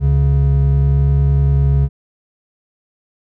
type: tone pair together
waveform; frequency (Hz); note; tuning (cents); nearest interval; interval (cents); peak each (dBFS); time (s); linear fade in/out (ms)
triangle; 69.3 / 138.59; C#2 / C#3; 0 / 0; octave; 1200; -11; 0-1.89; 50
effects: none